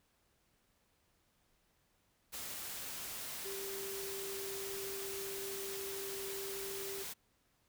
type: tone in noise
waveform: sine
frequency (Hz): 392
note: G4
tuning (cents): 0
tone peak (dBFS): -43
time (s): 3.44-7.04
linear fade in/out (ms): 20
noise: white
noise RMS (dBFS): -44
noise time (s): 2.32-7.14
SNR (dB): -2
effects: pink hiss -75 dBFS RMS until 7.68 s